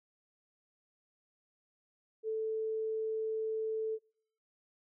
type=tone; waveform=sine; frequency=440 Hz; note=A4; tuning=in tune; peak=-32 dBFS; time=2.23-3.99 s; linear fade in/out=50 ms; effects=noise-tail reverb RT60 0.6 s tail -26 dB re dry